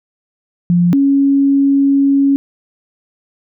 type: tone pair in turn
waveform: sine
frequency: 174.61 / 277.2 Hz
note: F3 / C#4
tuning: 0 / 0 cents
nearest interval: minor sixth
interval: 800 cents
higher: second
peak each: -8 dBFS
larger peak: neither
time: 0.7-0.93 / 0.93-2.36 s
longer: second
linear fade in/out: 0 ms
effects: none